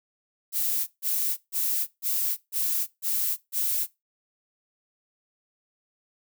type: noise bursts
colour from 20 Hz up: violet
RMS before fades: -26 dBFS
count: 7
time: 0.52-3.87 s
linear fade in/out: 50 ms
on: 350 ms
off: 150 ms
effects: noise-tail reverb RT60 0.2 s tail -19 dB re dry